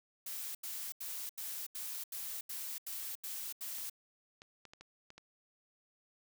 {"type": "noise bursts", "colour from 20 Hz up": "blue", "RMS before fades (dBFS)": -42, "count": 10, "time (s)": [0.26, 3.898], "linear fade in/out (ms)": 5, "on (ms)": 290, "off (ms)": 82}
{"type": "clicks", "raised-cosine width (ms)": 0.2, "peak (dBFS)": -35, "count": 7, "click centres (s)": [3.784, 4.419, 4.653, 4.735, 4.81, 5.104, 5.18]}
{"effects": []}